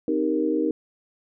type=chord; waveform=sine; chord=C minor seventh; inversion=none; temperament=equal with one note detuned; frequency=261.6 / 311.1 / 392 / 467.5 Hz; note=C4 / Eb4 / G4 / Bb4; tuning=0 / 0 / 0 / +5 cents; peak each=-29 / -23 / -29 / -26 dBFS; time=0.08-0.71 s; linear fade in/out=2 ms; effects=none